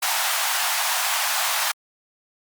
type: high-pass noise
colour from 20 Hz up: pink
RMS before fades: -23 dBFS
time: 0.02-1.72 s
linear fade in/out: 10 ms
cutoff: 700 Hz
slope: 48 dB/octave
effects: Opus 48 kbps